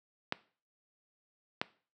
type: clicks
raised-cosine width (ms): 0.3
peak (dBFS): -14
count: 2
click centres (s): 0.324 / 1.615
effects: noise-tail reverb RT60 0.4 s tail -19 dB re dry + high-pass 150 Hz 12 dB/octave